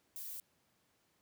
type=noise; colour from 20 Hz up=violet; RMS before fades=-45 dBFS; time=0.16-0.4 s; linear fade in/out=0 ms; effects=pink hiss -75 dBFS RMS until 1.21 s + high-pass 100 Hz 12 dB/octave